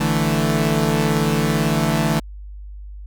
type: chord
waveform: sawtooth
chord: D suspended second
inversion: none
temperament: equal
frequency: 146.83 / 164.81 / 220 Hz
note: D3 / E3 / A3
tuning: 0 / 0 / 0 cents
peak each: -17 dBFS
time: 0-2.2 s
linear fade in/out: 10 ms
effects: added 50 Hz sine -32 dBFS peak until 3.06 s